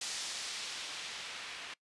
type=noise with low-pass filter sweep; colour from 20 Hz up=blue; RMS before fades=-42 dBFS; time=0.01-1.74 s; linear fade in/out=5 ms; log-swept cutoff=5800 to 2500 Hz; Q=1; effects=noise-tail reverb RT60 0.1 s tail -22 dB re dry + resampled to 24000 Hz